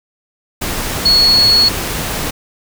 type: tone in noise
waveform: sine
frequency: 4357 Hz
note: C#8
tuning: 31 cents flat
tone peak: -7 dBFS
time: 1.05-1.69 s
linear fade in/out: 10 ms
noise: pink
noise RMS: -20 dBFS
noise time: 0.61-2.31 s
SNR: +10 dB
effects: none